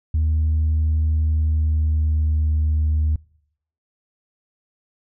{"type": "tone with pitch glide", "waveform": "sine", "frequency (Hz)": [78, 76.93], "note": ["D#2", "D#2"], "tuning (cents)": [5, -19], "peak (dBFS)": -14, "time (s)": [0.14, 3.16], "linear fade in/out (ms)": 5, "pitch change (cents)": -24, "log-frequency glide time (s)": [1.17, 2.51], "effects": ["noise-tail reverb RT60 0.7 s tail -26 dB re dry", "tanh soft clip ceiling -14 dBFS"]}